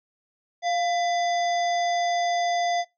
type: harmonic tone with a mistuned harmonic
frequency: 698.5 Hz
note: F5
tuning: in tune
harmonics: 1 / 3 / 5 / 7 / 9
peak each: -22 / -32 / -36 / -39 / -41 dBFS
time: 0.62-2.85 s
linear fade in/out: 50 ms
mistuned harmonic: 3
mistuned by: -79 cents
effects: noise-tail reverb RT60 0.2 s tail -21 dB re dry